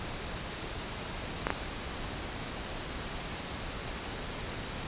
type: clicks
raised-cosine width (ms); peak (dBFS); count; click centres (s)
0.5; -12; 2; 1.469 / 1.504
effects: pink hiss -38 dBFS RMS until 4.87 s + resampled to 8000 Hz